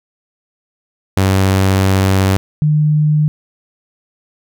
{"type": "tone pair in turn", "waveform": ["sawtooth", "sine"], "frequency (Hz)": [95.9, 151.49], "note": ["G2", "D#3"], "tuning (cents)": [-37, -46], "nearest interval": "minor sixth", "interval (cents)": 791, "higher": "second", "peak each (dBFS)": [-6, -9], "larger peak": "first", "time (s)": [[1.17, 2.37], [2.62, 3.28]], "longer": "first", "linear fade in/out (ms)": 0, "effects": []}